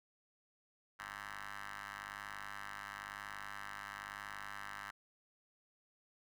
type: ring-modulated tone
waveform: 10% pulse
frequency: 101 Hz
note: G#2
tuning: 48 cents flat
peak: -34 dBFS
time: 0.99-4.91 s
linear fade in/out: 5 ms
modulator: 1440 Hz
effects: none